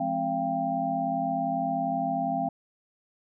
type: tone cluster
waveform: sine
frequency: 172.2 / 209.6 / 262.1 / 687 / 787 Hz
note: F3 / G#3 / C4 / F5 / G5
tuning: -24 / +16 / +3 / -29 / +7 cents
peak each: -36 / -38 / -32 / -29 / -30 dBFS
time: 0-2.49 s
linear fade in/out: 5 ms
effects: none